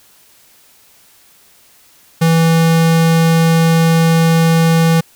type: tone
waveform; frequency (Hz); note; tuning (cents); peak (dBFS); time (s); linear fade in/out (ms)
square; 164.3; E3; -5; -9; 2.21-5.01; 10
effects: white hiss -48 dBFS RMS until 5.15 s